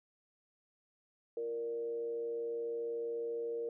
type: tone with frequency modulation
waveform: sine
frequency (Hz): 466.2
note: A#4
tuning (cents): 0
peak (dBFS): -35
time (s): 1.37-3.69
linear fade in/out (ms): 2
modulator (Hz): 126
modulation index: 0.37
effects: none